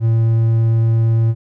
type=tone; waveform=triangle; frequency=113.6 Hz; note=A#2; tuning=44 cents flat; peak=-9 dBFS; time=0-1.35 s; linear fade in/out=50 ms; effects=none